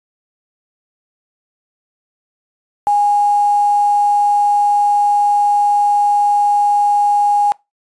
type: tone with quantisation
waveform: sine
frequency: 822 Hz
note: G#5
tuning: 18 cents flat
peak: -10 dBFS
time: 2.87-7.52 s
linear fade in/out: 0 ms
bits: 5
effects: noise-tail reverb RT60 0.2 s tail -23 dB re dry + resampled to 22050 Hz